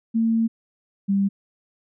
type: tone pair in turn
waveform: sine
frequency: 226.4 / 197.61 Hz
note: A3 / G3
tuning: +50 / +14 cents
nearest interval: major second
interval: 236 cents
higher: first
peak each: -17 dBFS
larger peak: neither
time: 0.14-0.48 / 1.08-1.29 s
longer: first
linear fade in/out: 20 ms
effects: none